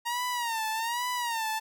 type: tone with vibrato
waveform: sawtooth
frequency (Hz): 932.3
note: A#5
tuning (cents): 0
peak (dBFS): -25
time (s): 0.05-1.6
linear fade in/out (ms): 20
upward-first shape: sine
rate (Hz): 1.2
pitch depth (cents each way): 110
effects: none